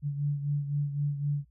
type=beating tone pair; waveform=sine; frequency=143.8 / 147.7 Hz; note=D3 / D3; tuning=-36 / +10 cents; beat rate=3.9 Hz; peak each=-28 / -35 dBFS; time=0.02-1.45 s; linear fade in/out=50 ms; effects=added 60 Hz sine -60 dBFS peak until 1.5 s

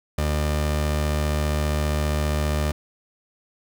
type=tone pair together; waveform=sawtooth; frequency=75 / 300 Hz; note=D2 / D4; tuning=+37 / +37 cents; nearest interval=2 octaves; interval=2400 cents; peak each=-17 / -25 dBFS; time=0.18-2.72 s; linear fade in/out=5 ms; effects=none

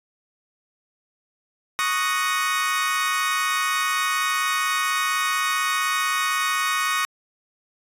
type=chord; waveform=30% pulse; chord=D# minor seventh; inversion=third; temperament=equal; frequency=1108.7 / 1244.5 / 1480 / 1864.7 Hz; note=C#6 / D#6 / F#6 / A#6; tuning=0 / 0 / 0 / 0 cents; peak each=-23 / -23 / -27 / -24 dBFS; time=1.79-7.05 s; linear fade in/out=0 ms; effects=resampled to 32000 Hz

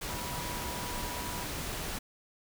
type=tone in noise; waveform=sine; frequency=972 Hz; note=B5; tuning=28 cents flat; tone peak=-42 dBFS; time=0.09-1.44 s; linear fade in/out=10 ms; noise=pink; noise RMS=-37 dBFS; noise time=0.01-1.99 s; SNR=-8 dB; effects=none

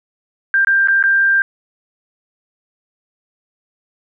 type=tone with dropouts; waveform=sine; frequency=1586 Hz; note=G6; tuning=20 cents sharp; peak=-10 dBFS; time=0.54-1.42 s; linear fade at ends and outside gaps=1 ms; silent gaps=0.648-0.671 / 0.874-0.884 / 1.027-1.038 s; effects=none

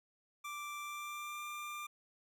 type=tone with pitch glide; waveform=25% pulse; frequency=1174.7 to 1191.8 Hz; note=D6 to D6; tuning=0 to +25 cents; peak=-38 dBFS; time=0.44-1.87 s; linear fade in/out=10 ms; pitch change=+25 cents; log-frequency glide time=0.81-1.43 s; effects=none

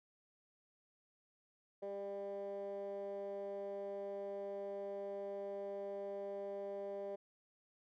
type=tone with band-pass filter; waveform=15% pulse; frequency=199.2 Hz; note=G3; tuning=28 cents sharp; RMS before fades=-44 dBFS; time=1.82-7.16 s; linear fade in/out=10 ms; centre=510 Hz; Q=9.6; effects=none

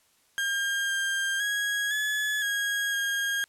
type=tone with pitch steps; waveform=35% pulse; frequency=1608 / 1596 / 1653 / 1708 / 1641 / 1624 Hz; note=G6 / G6 / G#6 / G#6 / G#6 / G#6; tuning=+44 / +31 / -9 / +48 / -21 / -39 cents; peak=-24 dBFS; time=0.38-3.44 s; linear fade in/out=0 ms; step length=510 ms; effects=white hiss -65 dBFS RMS until 3.48 s + low-pass 12000 Hz 12 dB/octave

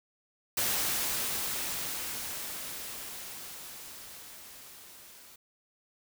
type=noise with level ramp; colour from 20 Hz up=white; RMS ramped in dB=-29 to -53 dBFS; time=0.57-5.36 s; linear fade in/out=5 ms; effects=none

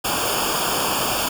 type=noise with comb filter; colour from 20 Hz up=pink; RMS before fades=-22 dBFS; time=0.04-1.29 s; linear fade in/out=10 ms; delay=0.5 ms; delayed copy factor=-0.9; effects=none

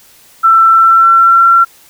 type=tone with pitch glide; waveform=sine; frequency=1337 to 1361.9 Hz; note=E6 to F6; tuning=+24 to -44 cents; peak=-3 dBFS; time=0.43-1.65 s; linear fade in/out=20 ms; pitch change=+32 cents; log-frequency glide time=0.69-1.47 s; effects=white hiss -43 dBFS RMS until 1.89 s

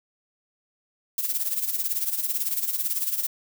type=noise with tremolo; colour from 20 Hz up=violet; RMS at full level=-24 dBFS; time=1.18-3.27 s; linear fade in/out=2 ms; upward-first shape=sine; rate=18 Hz; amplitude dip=70%; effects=none

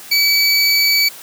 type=tone pair together; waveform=square; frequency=2286 / 4519 Hz; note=D7 / C#8; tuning=-47 / +33 cents; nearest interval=octave; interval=1180 cents; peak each=-16 / -14 dBFS; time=0.11-1.09 s; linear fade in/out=10 ms; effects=white hiss -36 dBFS RMS until 1.22 s + high-pass 150 Hz 12 dB/octave

